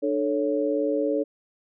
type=tone cluster; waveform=sine; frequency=299 / 438.6 / 556 Hz; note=D4 / A4 / C#5; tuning=+31 / -6 / +5 cents; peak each=-26 dBFS; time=0.02-1.24 s; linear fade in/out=20 ms; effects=none